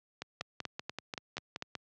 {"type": "two click trains", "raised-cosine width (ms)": 0.2, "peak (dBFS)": [-19, -20], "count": [6, 9], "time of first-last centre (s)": [[0.41, 1.624], [0.22, 1.753]], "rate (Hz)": [4.12, 5.22], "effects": ["high-pass 100 Hz 12 dB/octave", "low-pass 6000 Hz 12 dB/octave"]}